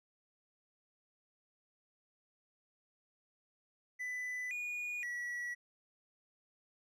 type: tone with pitch steps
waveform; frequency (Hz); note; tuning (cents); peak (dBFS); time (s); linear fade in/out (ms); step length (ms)
triangle; 1995 / 2449 / 1936; B6 / D#7 / B6; +17 / -28 / -35; -36; 3.99-5.55; 20; 520
effects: none